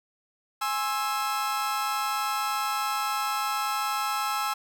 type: chord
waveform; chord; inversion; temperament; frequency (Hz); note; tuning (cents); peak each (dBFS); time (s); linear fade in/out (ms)
40% pulse; Ab augmented; none; equal with one note detuned; 830.6 / 1061.7 / 1318.5; Ab5 / C6 / E6; 0 / +25 / 0; -30 / -33 / -28; 0.61-4.54; 10
effects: 10-bit